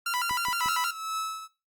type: tone with vibrato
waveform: sawtooth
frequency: 1170 Hz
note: D6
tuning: 7 cents flat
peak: -23 dBFS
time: 0.06-0.91 s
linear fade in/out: 5 ms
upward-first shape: square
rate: 6.4 Hz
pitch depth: 290 cents each way
type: click train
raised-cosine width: 3 ms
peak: -29 dBFS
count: 3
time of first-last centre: 0.31-0.66 s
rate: 5.72 Hz
type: tone with tremolo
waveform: 45% pulse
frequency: 1300 Hz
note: E6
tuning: 24 cents flat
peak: -28 dBFS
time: 0.58-1.48 s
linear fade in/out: 50 ms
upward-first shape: triangle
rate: 2.1 Hz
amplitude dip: 75%
effects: noise-tail reverb RT60 0.3 s tail -17 dB re dry + Opus 48 kbps